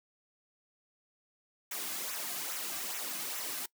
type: noise with flanger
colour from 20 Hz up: white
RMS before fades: -38 dBFS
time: 1.71-3.66 s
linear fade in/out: 5 ms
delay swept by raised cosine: 0.21 to 2.21 ms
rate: 2.4 Hz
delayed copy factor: -0.6
effects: noise-tail reverb RT60 0.1 s tail -22 dB re dry + high-pass 200 Hz 12 dB/octave